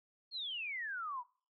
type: exponential sweep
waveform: sine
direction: down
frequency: 4372 to 932.3 Hz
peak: -38 dBFS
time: 0.31-1.24 s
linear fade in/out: 50 ms
effects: noise-tail reverb RT60 0.4 s tail -22 dB re dry + AAC 48 kbps